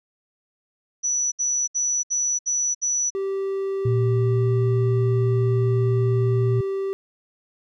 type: tone bursts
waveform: sine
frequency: 5920 Hz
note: F#8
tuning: in tune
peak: -20 dBFS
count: 6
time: 1.03-3.105 s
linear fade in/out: 20 ms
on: 290 ms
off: 67 ms
type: tone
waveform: triangle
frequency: 389.5 Hz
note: G4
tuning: 11 cents flat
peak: -21 dBFS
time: 3.15-6.93 s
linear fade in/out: 0 ms
type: tone with pitch glide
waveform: sine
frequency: 117.2 to 118.49 Hz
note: A#2 to A#2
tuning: +10 to +29 cents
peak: -18 dBFS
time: 3.85-6.61 s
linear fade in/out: 5 ms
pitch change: +19 cents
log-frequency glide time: 4.18-4.5 s
effects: none